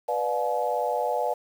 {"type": "chord", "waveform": "sine", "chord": "B diminished seventh", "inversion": "none", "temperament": "just", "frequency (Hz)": [493.9, 592.7, 711.2, 853.4], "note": ["B4", "D5", "F5", "Ab5"], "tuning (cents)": [0, 16, 31, 47], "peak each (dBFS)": -29, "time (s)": [0.08, 1.34], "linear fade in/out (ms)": 10, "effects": ["8-bit"]}